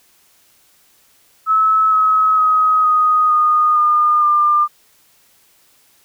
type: tone with pitch steps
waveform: sine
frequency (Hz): 1297 / 1279.9 / 1263 / 1246.3 / 1229.9 / 1213.6 / 1197.6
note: E6 / D#6 / D#6 / D#6 / D#6 / D#6 / D6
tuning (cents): -28 / +49 / +26 / +2 / -20 / -44 / +33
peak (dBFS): -10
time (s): 1.46-4.68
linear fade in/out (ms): 50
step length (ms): 460
effects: white hiss -54 dBFS RMS until 6.04 s